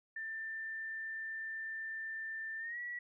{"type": "tone with pitch glide", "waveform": "sine", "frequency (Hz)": [1784, 1934.3], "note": ["A6", "B6"], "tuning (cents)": [23, -37], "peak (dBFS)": -39, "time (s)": [0.16, 2.99], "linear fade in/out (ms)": 5, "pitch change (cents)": 140, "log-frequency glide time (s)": [2.59, 2.79], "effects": []}